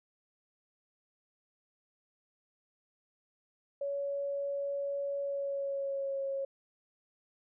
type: tone with pitch glide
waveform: sine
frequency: 562 to 546.6 Hz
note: C#5 to C#5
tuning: +24 to -24 cents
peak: -32 dBFS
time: 3.81-6.45 s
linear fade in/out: 5 ms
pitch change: -48 cents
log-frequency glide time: 5.19-6.22 s
effects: none